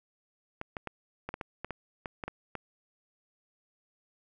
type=clicks; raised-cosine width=0.5 ms; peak=-21 dBFS; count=12; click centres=0.614 / 0.768 / 0.873 / 1.29 / 1.341 / 1.412 / 1.646 / 1.707 / 2.058 / 2.238 / 2.28 / 2.553 s; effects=none